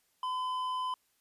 triangle tone with hard clipping, 1015 Hz, B5, 47 cents sharp, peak -33 dBFS, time 0.23-0.94 s, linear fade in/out 2 ms, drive 10 dB, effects white hiss -73 dBFS RMS until 1.2 s + resampled to 32000 Hz

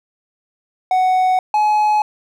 triangle tone pair in turn, 743 / 846.9 Hz, F#5 / G#5, +7 / +34 cents, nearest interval major second, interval 227 cents, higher second, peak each -10 dBFS, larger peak neither, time 0.91-1.39 / 1.54-2.02 s, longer neither, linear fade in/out 2 ms, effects none

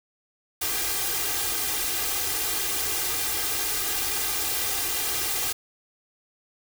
white noise with comb filter, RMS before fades -27 dBFS, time 0.61-5.53 s, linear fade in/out 10 ms, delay 2.5 ms, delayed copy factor +0.95, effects none

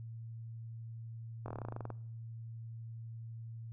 slowing click train, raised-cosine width 1 ms, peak -28 dBFS, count 14, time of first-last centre 1.46-1.903 s, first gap 22 ms, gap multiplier 1.07, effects noise-tail reverb RT60 0.7 s tail -21 dB re dry + added 114 Hz sine -43 dBFS peak until 3.72 s

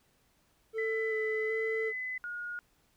triangle tone with vibrato, 440 Hz, A4, in tune, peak -29 dBFS, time 0.73-1.93 s, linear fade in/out 50 ms, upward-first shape square, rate 1.3 Hz, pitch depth 15 cents each way
sine tone with pitch glide, 2000 to 2015 Hz, B6 to B6, +21 to +34 cents, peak -34 dBFS, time 0.78-2.18 s, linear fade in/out 5 ms, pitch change +13 cents, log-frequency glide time 1.27-1.43 s
sine tone, 1437 Hz, F6, 49 cents sharp, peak -36 dBFS, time 2.24-2.59 s, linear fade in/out 0 ms
effects pink hiss -70 dBFS RMS until 2.96 s

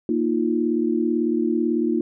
sine chord, Bb suspended fourth, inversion none, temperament equal, 233.1 / 311.1 / 349.2 Hz, Bb3 / Eb4 / F4, 0 / 0 / 0 cents, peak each -23 dBFS, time 0.09-2.01 s, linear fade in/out 2 ms, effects none

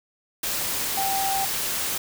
sine tone in noise, 780 Hz, G5, 9 cents flat, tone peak -24 dBFS, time 0.97-1.45 s, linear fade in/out 5 ms, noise white, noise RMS -27 dBFS, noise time 0.43-1.98 s, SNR 0 dB, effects none

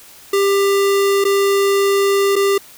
square tone with dropouts, 396.8 Hz, G4, 21 cents sharp, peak -13 dBFS, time 0.33-2.58 s, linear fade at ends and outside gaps 5 ms, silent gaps 1.242-1.25 / 2.357-2.362 s, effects white hiss -42 dBFS RMS until 2.77 s

